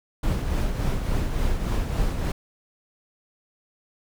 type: noise with tremolo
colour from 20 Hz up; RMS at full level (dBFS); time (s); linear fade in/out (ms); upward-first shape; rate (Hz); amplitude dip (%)
brown; -22; 0.23-2.32; 5; triangle; 3.5; 50
effects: none